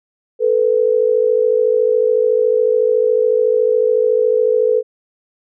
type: tone pair together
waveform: sine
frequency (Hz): 440 / 493.9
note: A4 / B4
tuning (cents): 0 / 0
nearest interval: major second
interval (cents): 200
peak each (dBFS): -14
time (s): 0.39-4.83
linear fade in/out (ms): 50
effects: none